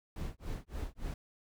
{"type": "noise with tremolo", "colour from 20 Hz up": "brown", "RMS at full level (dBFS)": -37, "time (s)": [0.16, 1.14], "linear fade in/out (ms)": 2, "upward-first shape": "sine", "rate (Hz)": 3.5, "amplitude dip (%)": 100, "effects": []}